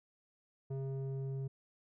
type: tone with low-pass filter sweep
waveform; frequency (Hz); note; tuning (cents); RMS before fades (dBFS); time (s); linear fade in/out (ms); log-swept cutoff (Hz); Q
square; 135; C#3; -45; -39; 0.7-1.48; 10; 490 to 310; 1.3
effects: none